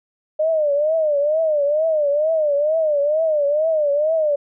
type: tone with vibrato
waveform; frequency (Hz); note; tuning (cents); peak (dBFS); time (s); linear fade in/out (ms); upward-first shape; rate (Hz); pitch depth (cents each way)
sine; 607; D#5; -43; -15; 0.39-4.36; 10; triangle; 2.2; 140
effects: none

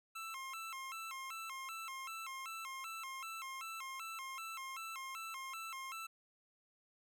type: tone with vibrato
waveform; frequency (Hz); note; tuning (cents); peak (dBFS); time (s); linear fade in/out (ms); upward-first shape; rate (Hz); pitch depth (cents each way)
25% pulse; 1189; D6; +21; -40; 0.15-6.07; 10; square; 2.6; 190
effects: none

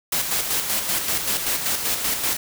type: noise with tremolo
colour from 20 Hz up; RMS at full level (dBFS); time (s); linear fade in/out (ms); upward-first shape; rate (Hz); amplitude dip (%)
white; -22; 0.12-2.37; 5; square; 5.2; 45
effects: none

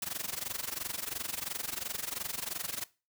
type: noise with amplitude modulation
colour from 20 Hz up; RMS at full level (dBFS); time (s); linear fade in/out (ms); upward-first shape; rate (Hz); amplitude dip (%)
white; -34; 0.02-2.84; 2; sine; 22.9; 90
effects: noise-tail reverb RT60 0.3 s tail -20 dB re dry

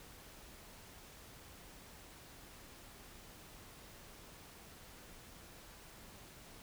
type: silence
effects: pink hiss -56 dBFS RMS until 6.62 s

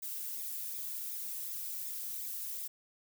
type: noise with flanger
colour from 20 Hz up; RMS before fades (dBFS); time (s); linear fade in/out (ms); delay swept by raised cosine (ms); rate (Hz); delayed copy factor
violet; -40; 0.02-2.68; 10; 0.67 to 2.17; 2.7; -0.6
effects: none

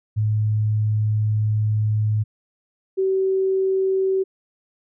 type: tone pair in turn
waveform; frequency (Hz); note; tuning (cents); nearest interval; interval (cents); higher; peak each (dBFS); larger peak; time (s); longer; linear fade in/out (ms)
sine; 107.2 / 382; A2 / G4; -45 / -45; octave + minor seventh; 2200; second; -17; neither; 0.16-2.24 / 2.97-4.24; first; 20
effects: none

